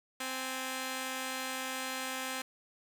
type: tone pair together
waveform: 5% pulse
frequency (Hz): 260.4 / 832.9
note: C4 / G#5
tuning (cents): -8 / +5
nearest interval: octave + minor sixth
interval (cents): 2013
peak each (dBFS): -25 / -30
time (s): 0.2-2.42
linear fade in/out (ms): 5
effects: none